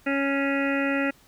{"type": "harmonic tone with a mistuned harmonic", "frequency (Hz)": 277.2, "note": "C#4", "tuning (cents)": 0, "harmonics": [1, 2, 3, 5, 6, 7, 8, 9, 10], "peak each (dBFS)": [-25, -29, -37, -32, -36, -31, -42, -33, -41], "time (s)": [0.06, 1.11], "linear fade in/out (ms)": 10, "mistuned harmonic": 8, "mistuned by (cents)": -52, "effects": ["pink hiss -57 dBFS RMS until 1.27 s"]}